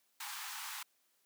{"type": "high-pass noise", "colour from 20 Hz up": "pink", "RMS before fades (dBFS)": -44, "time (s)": [0.2, 0.83], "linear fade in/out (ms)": 5, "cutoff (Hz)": 810, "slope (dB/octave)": 96, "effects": ["white hiss -75 dBFS RMS until 1.25 s", "high-pass 200 Hz 12 dB/octave"]}